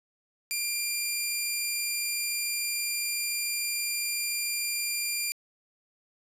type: tone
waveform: 10% pulse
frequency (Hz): 2391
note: D7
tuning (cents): +30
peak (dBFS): -19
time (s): 0.51-5.32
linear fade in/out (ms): 0
effects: resampled to 32000 Hz + 9-bit